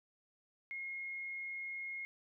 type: tone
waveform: sine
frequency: 2152 Hz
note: C7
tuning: 48 cents sharp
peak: -40 dBFS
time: 0.71-2.05 s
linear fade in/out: 0 ms
effects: none